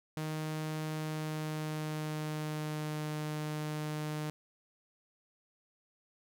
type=tone with pitch glide; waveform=sawtooth; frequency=155.56 to 152.36 Hz; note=D#3 to D#3; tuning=0 to -36 cents; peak=-31 dBFS; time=0.17-4.3 s; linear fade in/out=0 ms; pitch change=-36 cents; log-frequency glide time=0.92-3.07 s; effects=none